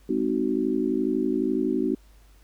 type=chord; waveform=sine; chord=Ab dominant seventh; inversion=none; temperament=just; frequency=207.7 / 259.6 / 311.5 / 373.8 Hz; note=Ab3 / C4 / Eb4 / Gb4; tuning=0 / -13 / +2 / +18 cents; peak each=-31 / -26 / -27 / -27 dBFS; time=0.09-1.95 s; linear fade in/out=5 ms; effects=added 50 Hz sine -51 dBFS peak until 2.43 s + pink hiss -61 dBFS RMS until 2.43 s